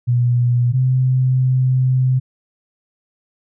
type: tone pair in turn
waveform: sine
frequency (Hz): 121.7 / 128.94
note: B2 / C3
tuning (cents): -25 / -25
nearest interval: minor second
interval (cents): 100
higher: second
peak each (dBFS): -12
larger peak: neither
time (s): 0.07-0.73 / 0.73-2.2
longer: second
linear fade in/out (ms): 20
effects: none